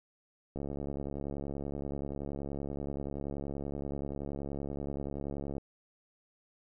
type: click train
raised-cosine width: 2 ms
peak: -25 dBFS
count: 355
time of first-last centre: 0.56-5.581 s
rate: 70.5 Hz
effects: none